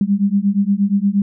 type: beating tone pair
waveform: sine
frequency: 196 / 204.5 Hz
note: G3 / G#3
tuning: 0 / -26 cents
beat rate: 8.5 Hz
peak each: -16 dBFS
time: 0.01-1.22 s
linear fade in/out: 2 ms
effects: none